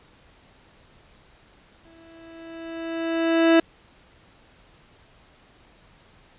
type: tone with exponential growth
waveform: 30% pulse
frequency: 329.6 Hz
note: E4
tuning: in tune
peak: -10 dBFS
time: 1.85-3.6 s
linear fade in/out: 5 ms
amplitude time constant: 380 ms
effects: pink hiss -55 dBFS RMS until 6.38 s + resampled to 8000 Hz